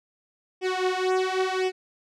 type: tone with flanger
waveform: sawtooth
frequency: 372.6 Hz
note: F#4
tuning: 12 cents sharp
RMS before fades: -25 dBFS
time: 0.61-1.72 s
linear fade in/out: 50 ms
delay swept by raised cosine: 0.36 to 5.26 ms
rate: 0.95 Hz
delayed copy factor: +0.95
effects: low-pass 5000 Hz 12 dB/octave